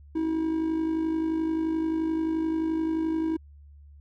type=tone with amplitude modulation; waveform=triangle; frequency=321 Hz; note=E4; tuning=46 cents flat; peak=-20 dBFS; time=0.15-3.37 s; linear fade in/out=10 ms; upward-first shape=sine; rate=51.5 Hz; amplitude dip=50%; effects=added 72 Hz sine -47 dBFS peak until 4 s